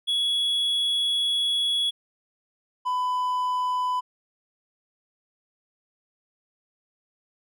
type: tone pair in turn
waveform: triangle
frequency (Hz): 3365 / 1000.4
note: G#7 / B5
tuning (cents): +22 / +22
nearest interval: octave + major sixth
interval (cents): 2100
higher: first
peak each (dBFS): -20 / -21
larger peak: first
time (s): 0.07-1.91 / 2.85-4.01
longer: first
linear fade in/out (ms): 20
effects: none